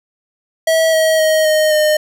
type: tone with pitch steps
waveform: square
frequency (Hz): 647 / 637.7 / 628.6 / 619.6 / 610.7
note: E5 / D#5 / D#5 / D#5 / D#5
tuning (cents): -32 / +42 / +18 / -7 / -32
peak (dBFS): -11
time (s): 0.67-1.97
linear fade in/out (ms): 5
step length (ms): 260
effects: none